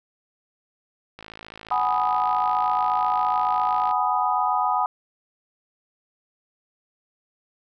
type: click train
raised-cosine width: 0.3 ms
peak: -23 dBFS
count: 149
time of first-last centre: 1.19-3.911 s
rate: 54.4 Hz
type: chord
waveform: sine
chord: G# minor seventh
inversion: third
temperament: equal with one note detuned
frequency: 743 / 830.6 / 987.8 / 1244.5 Hz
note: F#5 / G#5 / B5 / D#6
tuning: +7 / 0 / 0 / 0 cents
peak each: -25 dBFS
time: 1.71-4.86 s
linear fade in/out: 2 ms
effects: none